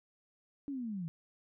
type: linear sweep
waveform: sine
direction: down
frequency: 290 to 156.6 Hz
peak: -36 dBFS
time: 0.68-1.08 s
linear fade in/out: 0 ms
effects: none